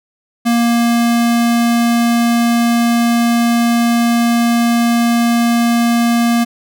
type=tone; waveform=square; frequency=235 Hz; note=A#3; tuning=14 cents sharp; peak=-11 dBFS; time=0.45-6.45 s; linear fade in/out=20 ms; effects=none